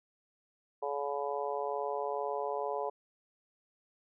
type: harmonic tone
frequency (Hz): 142.2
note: C#3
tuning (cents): +45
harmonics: 3 / 4 / 5 / 6 / 7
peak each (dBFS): -37 / -38 / -39 / -40 / -40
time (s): 0.82-2.9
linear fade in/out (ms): 10
effects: none